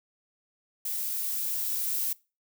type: noise with level ramp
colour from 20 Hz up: violet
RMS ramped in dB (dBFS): -32 to -29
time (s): 0.85-2.13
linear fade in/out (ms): 5
effects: noise-tail reverb RT60 0.3 s tail -23 dB re dry